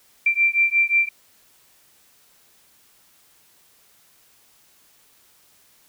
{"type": "beating tone pair", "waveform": "sine", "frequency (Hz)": [2353, 2358.6], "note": ["D7", "D7"], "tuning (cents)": [3, 7], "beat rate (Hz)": 5.6, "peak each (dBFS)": -19, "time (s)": [0.26, 1.09], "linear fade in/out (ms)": 5, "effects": ["white hiss -57 dBFS RMS until 5.88 s"]}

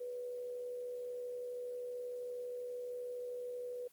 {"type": "tone with amplitude modulation", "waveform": "sine", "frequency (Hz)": 492.2, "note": "B4", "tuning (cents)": -6, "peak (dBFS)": -38, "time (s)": [0, 3.88], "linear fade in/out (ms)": 10, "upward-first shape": "sine", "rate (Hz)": 72.7, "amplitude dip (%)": 35, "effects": ["white hiss -67 dBFS RMS until 3.92 s", "Opus 24 kbps"]}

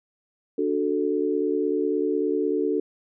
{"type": "chord", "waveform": "sine", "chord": "D major", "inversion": "none", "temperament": "equal", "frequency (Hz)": [293.7, 370, 440], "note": ["D4", "F#4", "A4"], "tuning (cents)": [0, 0, 0], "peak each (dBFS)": [-26, -26, -25], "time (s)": [0.58, 2.8], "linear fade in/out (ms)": 5, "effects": []}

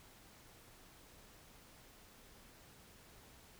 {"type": "silence", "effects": ["pink hiss -61 dBFS RMS until 3.59 s"]}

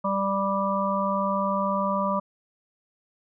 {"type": "harmonic tone", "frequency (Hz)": 196.3, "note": "G3", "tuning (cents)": 3, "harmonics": [1, 3, 5, 6], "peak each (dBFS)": [-28, -28, -28, -28], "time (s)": [0.04, 2.2], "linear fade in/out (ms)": 10, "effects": []}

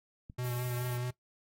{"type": "click", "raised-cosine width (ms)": 5, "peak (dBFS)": -34, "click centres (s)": 0.299}
{"type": "tone with vibrato", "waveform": "square", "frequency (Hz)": 123.47, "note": "B2", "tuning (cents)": 0, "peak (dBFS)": -34, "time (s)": [0.38, 1.11], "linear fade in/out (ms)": 10, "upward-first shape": "sine", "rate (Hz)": 4.7, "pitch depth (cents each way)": 20}
{"type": "noise", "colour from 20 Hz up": "violet", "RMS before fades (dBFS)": -45, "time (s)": [0.43, 0.98], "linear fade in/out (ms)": 20}
{"effects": ["noise-tail reverb RT60 0.1 s tail -18 dB re dry", "AAC 48 kbps"]}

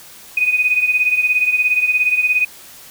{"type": "beating tone pair", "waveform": "sine", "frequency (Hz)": [2489, 2506], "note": ["D#7", "D#7"], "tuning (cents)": [0, 12], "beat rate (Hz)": 17, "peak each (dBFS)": [-14, -19], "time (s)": [0.37, 2.45], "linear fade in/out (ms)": 5, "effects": ["white hiss -40 dBFS RMS until 2.9 s"]}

